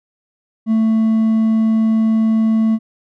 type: tone with hard clipping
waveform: triangle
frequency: 221.8 Hz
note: A3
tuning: 14 cents sharp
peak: -12 dBFS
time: 0.66-2.79 s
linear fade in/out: 50 ms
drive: 5 dB
effects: none